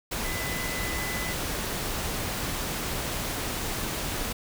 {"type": "tone in noise", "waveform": "sine", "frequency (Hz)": 2006, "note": "B6", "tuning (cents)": 26, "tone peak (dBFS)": -35, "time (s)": [0.24, 1.34], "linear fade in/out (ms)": 10, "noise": "pink", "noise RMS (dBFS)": -31, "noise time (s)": [0.11, 4.33], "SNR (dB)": -7, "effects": []}